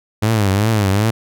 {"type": "tone with vibrato", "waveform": "sawtooth", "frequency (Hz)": 104, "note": "G#2", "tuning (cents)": 3, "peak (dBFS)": -9, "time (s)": [0.22, 1.11], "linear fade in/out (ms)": 10, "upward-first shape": "triangle", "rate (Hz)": 2.6, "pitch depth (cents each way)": 170, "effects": []}